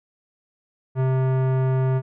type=tone with tanh clipping; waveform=sine; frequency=130.81 Hz; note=C3; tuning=in tune; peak=-20 dBFS; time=0.95-2.02 s; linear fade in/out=50 ms; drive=18 dB; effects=none